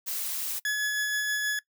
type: noise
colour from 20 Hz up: blue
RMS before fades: -32 dBFS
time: 0.06-0.6 s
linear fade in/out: 20 ms
type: tone with tremolo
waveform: 40% pulse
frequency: 1698 Hz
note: G#6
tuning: 38 cents sharp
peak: -24 dBFS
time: 0.65-1.59 s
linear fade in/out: 2 ms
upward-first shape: sine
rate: 6.3 Hz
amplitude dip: 25%
effects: noise-tail reverb RT60 0.1 s tail -21 dB re dry